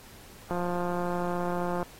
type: click train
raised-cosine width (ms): 1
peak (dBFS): -18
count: 233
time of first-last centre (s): 0.51-1.828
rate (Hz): 176
effects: pink hiss -51 dBFS RMS until 1.99 s + AAC 48 kbps